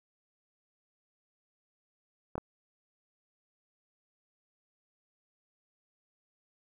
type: clicks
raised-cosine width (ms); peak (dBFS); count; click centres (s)
1; -21; 2; 2.355 / 2.38
effects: 10-bit